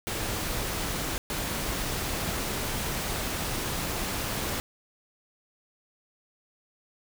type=noise bursts at uneven times; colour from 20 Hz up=pink; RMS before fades=-31 dBFS; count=2; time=0.07-1.18 / 1.3-4.6 s; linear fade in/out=0 ms; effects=none